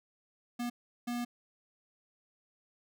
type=tone bursts at uneven times; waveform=square; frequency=241 Hz; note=B3; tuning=42 cents flat; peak=-34 dBFS; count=2; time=0.59-0.7 / 1.07-1.25 s; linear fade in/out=10 ms; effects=none